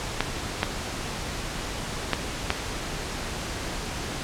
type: clicks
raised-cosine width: 0.3 ms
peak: -5 dBFS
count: 4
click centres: 0.206 / 0.631 / 2.133 / 2.504 s
effects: pink hiss -32 dBFS RMS until 4.23 s + low-pass 8000 Hz 12 dB/octave